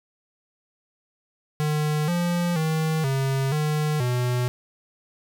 square tone with pitch steps, 151.5 / 174.1 / 158.3 / 135 / 151.9 / 123.8 Hz, D#3 / F3 / D#3 / C#3 / D#3 / B2, -46 / -5 / +30 / -45 / -41 / +5 cents, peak -22 dBFS, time 1.6-4.48 s, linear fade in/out 0 ms, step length 480 ms, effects none

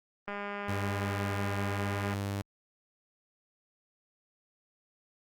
click train, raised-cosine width 0.5 ms, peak -23 dBFS, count 378, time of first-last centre 0.28-2.137 s, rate 203 Hz
sawtooth tone with pitch glide, 98.8 to 99.95 Hz, G2 to G2, +14 to +34 cents, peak -28 dBFS, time 0.68-2.42 s, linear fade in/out 10 ms, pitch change +20 cents, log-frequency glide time 1.39-2.29 s
effects Opus 32 kbps

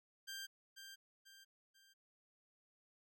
15% pulse tone with echo, 1583 Hz, G6, 17 cents sharp, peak -39 dBFS, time 0.27-0.47 s, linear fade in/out 20 ms, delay 490 ms, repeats 3, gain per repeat -7 dB, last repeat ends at 1.94 s, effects none

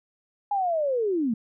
sine linear sweep, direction down, 830.6 to 209.9 Hz, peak -22 dBFS, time 0.51-1.34 s, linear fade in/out 5 ms, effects none

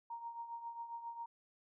sine tone with tremolo, 932.3 Hz, A#5, in tune, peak -40 dBFS, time 0.1-1.26 s, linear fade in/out 5 ms, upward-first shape triangle, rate 7.4 Hz, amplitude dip 70%, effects none

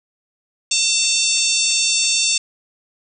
harmonic tone with a mistuned harmonic, 897 Hz, A5, 33 cents sharp, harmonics 3 / 4 / 5 / 6 / 7 / 8 / 9, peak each -23 / -23 / -23 / -23 / -23 / -23 / -23 dBFS, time 0.71-2.38 s, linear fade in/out 5 ms, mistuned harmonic 6, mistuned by +40 cents, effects none

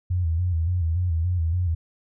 sine tone with vibrato, 85.7 Hz, F2, 32 cents flat, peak -20 dBFS, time 0.1-1.75 s, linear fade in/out 10 ms, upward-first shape square, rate 3.5 Hz, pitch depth 85 cents each way, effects none

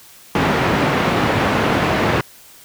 pink band-pass noise, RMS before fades -17 dBFS, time 0.35-2.21 s, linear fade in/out 2 ms, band 120 to 2200 Hz, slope 12 dB/octave, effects white hiss -44 dBFS RMS until 2.64 s

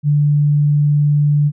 sine tone, 146.83 Hz, D3, in tune, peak -10 dBFS, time 0.03-1.52 s, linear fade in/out 50 ms, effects none

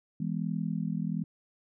sine chord, E major, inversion none, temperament just, 164.81 / 206 / 247.2 Hz, E3 / G#3 / B3, 0 / -14 / +2 cents, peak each -32 / -33 / -37 dBFS, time 0.2-1.24 s, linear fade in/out 5 ms, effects none

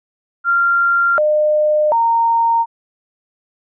sine tone with pitch steps, 1386 / 606 / 923 Hz, F6 / D#5 / A#5, -14 / -46 / -17 cents, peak -11 dBFS, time 0.44-2.66 s, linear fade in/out 50 ms, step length 740 ms, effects none

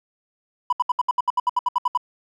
triangle tone bursts, 987.8 Hz, B5, in tune, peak -13 dBFS, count 14, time 0.7-1.975 s, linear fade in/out 5 ms, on 27 ms, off 69 ms, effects tanh soft clip ceiling -12 dBFS

